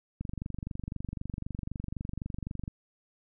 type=click train; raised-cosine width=5 ms; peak=-23 dBFS; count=60; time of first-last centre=0.21-2.679 s; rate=23.9 Hz; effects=none